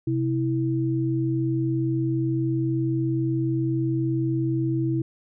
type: tone pair together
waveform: sine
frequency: 129.6 / 326.6 Hz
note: C3 / E4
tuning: -16 / -16 cents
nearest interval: octave + major third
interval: 1600 cents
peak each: -24 dBFS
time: 0.07-5.02 s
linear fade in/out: 5 ms
effects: none